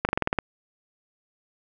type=slowing click train; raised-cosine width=0.5 ms; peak=-7 dBFS; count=8; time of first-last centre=0.05-0.388 s; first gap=39 ms; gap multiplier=1.07; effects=none